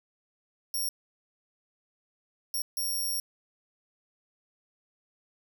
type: tone bursts at uneven times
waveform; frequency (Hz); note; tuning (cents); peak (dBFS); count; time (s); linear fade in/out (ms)
5% pulse; 5570; F8; -5; -23; 3; 0.74-0.89 / 2.54-2.62 / 2.77-3.2; 2
effects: none